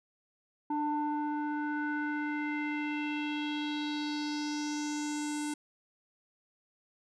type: tone with low-pass filter sweep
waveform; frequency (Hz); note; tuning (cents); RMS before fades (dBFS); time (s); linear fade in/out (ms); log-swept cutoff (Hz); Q
square; 297.4; D4; +22; -34; 0.7-5.54; 5; 830 to 8900; 3.8
effects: none